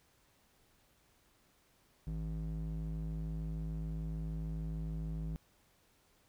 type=tone with band-pass filter; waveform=square; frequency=53.4 Hz; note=G#1; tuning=49 cents sharp; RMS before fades=-39 dBFS; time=2.07-5.36 s; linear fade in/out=0 ms; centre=120 Hz; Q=3.2; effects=pink hiss -70 dBFS RMS until 6.28 s